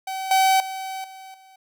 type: tone with level steps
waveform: 45% pulse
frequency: 764 Hz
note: G5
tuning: 45 cents flat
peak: -27 / -15 / -29 / -39 / -48 dBFS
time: 0.07-1.56 s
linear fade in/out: 5 ms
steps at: 0.31 / 0.6 / 1.04 / 1.34 s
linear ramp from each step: 2 ms
effects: none